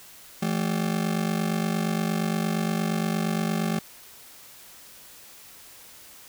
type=ring-modulated tone; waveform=40% pulse; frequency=193.4 Hz; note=G3; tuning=23 cents flat; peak=-20 dBFS; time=0.42-3.79 s; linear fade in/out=5 ms; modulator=24.3 Hz; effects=white hiss -48 dBFS RMS until 6.28 s